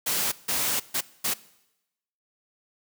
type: noise bursts at uneven times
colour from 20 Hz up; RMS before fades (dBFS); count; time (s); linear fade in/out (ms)
white; -26; 4; 0.06-0.32 / 0.48-0.8 / 0.94-1.01 / 1.24-1.34; 10
effects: noise-tail reverb RT60 0.9 s tail -20 dB re dry + high-pass 100 Hz 12 dB/octave